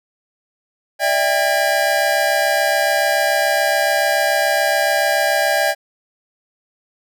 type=tone cluster; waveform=square; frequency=590 / 657 / 792 / 1629 Hz; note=D5 / E5 / G5 / G#6; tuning=+8 / -6 / +18 / -34 cents; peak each=-21 dBFS; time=0.99-5.75 s; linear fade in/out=50 ms; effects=none